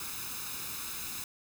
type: noise with comb filter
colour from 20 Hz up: white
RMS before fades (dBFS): -39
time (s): 0-1.24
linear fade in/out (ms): 2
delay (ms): 0.78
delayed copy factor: +0.65
effects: none